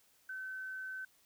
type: tone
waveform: sine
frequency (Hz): 1528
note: G6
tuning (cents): -45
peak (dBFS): -40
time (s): 0.29-1.05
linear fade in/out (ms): 5
effects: white hiss -69 dBFS RMS until 1.25 s